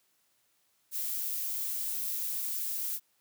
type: noise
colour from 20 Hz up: violet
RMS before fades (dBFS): -34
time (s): 0.91-3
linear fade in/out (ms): 50
effects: white hiss -72 dBFS RMS until 3.2 s + high-pass 80 Hz 12 dB/octave